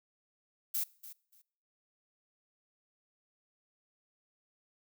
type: noise with echo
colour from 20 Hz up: violet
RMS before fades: -33 dBFS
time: 0.74-0.84 s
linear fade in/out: 10 ms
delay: 290 ms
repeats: 2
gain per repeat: -15 dB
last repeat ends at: 1.42 s
effects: noise-tail reverb RT60 0.6 s tail -23 dB re dry